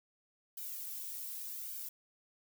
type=noise with flanger; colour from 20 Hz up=violet; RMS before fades=-43 dBFS; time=0.57-1.89 s; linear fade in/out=5 ms; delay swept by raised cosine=1.3 to 2.8 ms; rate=0.86 Hz; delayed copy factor=+0.85; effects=none